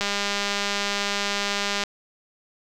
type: click train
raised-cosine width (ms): 0.2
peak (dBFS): -8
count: 370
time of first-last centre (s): 0.01-1.837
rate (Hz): 202
effects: 8-bit